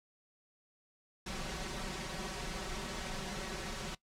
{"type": "noise with comb filter", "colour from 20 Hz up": "pink", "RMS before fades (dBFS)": -40, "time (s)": [1.26, 3.95], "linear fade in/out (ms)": 5, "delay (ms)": 5.3, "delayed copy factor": 1, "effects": ["noise-tail reverb RT60 0.1 s tail -19 dB re dry", "low-pass 7000 Hz 12 dB/octave"]}